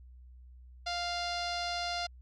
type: tone with low-pass filter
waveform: sawtooth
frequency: 698.5 Hz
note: F5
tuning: in tune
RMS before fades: -35 dBFS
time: 0.86-2.07 s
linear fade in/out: 10 ms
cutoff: 4700 Hz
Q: 3.9
effects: added 62 Hz sine -50 dBFS peak until 2.21 s